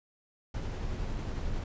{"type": "noise with tremolo", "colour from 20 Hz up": "brown", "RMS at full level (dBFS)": -33, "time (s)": [0.54, 1.64], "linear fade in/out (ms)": 5, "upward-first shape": "triangle", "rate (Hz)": 11, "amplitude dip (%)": 25, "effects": ["resampled to 16000 Hz"]}